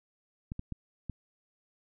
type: clicks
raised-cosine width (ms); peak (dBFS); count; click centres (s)
5; -24; 4; 0.519 / 0.594 / 0.723 / 1.097
effects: none